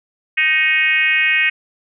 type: tone with frequency modulation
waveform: sine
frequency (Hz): 2193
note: C#7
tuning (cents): -19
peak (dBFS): -12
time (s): 0.37-1.5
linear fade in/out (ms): 10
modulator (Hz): 318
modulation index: 1.5
effects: none